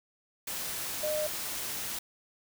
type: tone in noise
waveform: sine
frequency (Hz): 610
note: D#5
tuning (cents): -34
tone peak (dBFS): -29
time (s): 1.03-1.27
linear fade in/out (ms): 5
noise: white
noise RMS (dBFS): -36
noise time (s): 0.47-1.99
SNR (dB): +4
effects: none